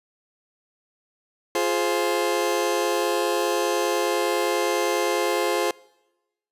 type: chord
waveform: 30% pulse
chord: F minor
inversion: none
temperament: just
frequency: 349.2 / 419.1 / 523.8 Hz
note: F4 / Ab4 / C5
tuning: 0 / +16 / +2 cents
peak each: -23 dBFS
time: 1.55-5.71 s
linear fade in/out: 2 ms
effects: noise-tail reverb RT60 1.0 s tail -24 dB re dry + resampled to 32000 Hz